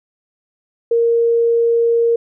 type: tone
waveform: sine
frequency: 465.5 Hz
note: A#4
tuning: 2 cents flat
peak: -11 dBFS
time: 0.91-2.16 s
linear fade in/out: 5 ms
effects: none